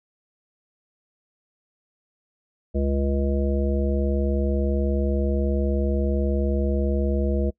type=harmonic tone; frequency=69.3 Hz; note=C#2; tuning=in tune; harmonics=1 / 3 / 5 / 7 / 9; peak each=-22 / -27 / -29 / -30 / -32 dBFS; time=2.74-7.51 s; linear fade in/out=20 ms; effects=noise-tail reverb RT60 0.1 s tail -24 dB re dry